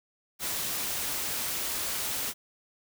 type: noise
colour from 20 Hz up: white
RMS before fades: -32 dBFS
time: 0.39-2.34 s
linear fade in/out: 50 ms
effects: none